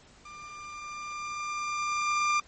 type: tone with level ramp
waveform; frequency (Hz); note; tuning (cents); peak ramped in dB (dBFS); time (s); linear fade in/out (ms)
30% pulse; 1193; D6; +27; -41 to -20; 0.25-2.4; 5
effects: pink hiss -56 dBFS RMS until 2.47 s + MP3 32 kbps